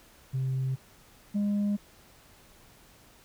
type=tone pair in turn; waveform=sine; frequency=131.6 / 204.5 Hz; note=C3 / G#3; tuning=+10 / -26 cents; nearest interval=minor sixth; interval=764 cents; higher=second; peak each=-25 / -22 dBFS; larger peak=second; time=0.33-0.76 / 1.34-1.77 s; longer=neither; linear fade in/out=20 ms; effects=tanh soft clip ceiling -24 dBFS + pink hiss -57 dBFS RMS until 3.24 s